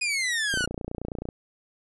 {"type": "exponential sweep", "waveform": "sawtooth", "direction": "down", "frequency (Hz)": [2500, 1421], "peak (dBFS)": -21, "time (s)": [0.01, 0.66], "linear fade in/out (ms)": 10}
{"type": "click train", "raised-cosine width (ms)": 2, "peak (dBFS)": -19, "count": 23, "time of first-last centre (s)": [0.54, 1.288], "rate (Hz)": 29.4}
{"effects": ["resampled to 24000 Hz"]}